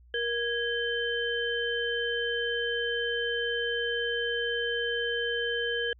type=tone cluster; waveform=sine; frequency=471.4 / 1654 / 3088 Hz; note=A#4 / G#6 / G7; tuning=+19 / -8 / -27 cents; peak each=-31 / -31 / -33 dBFS; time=0.14-5.93 s; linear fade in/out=2 ms; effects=added 60 Hz sine -53 dBFS peak until 5.99 s